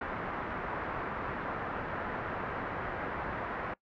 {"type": "low-pass noise", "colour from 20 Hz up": "white", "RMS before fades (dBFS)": -37, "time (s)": [0.01, 3.74], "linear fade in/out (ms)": 5, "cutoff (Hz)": 1600, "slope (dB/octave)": 24, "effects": ["noise-tail reverb RT60 0.1 s tail -22 dB re dry"]}